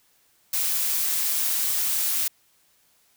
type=noise with amplitude modulation; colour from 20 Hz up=blue; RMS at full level=-23 dBFS; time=0.53-2.28 s; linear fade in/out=5 ms; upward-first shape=sine; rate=158 Hz; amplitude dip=30%; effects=white hiss -63 dBFS RMS until 3.16 s